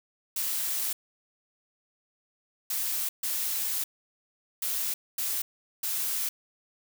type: noise bursts at uneven times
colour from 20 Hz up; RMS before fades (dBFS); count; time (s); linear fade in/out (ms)
blue; -30; 6; 0.36-0.93 / 2.7-3.09 / 3.23-3.84 / 4.62-4.94 / 5.18-5.42 / 5.83-6.29; 5
effects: none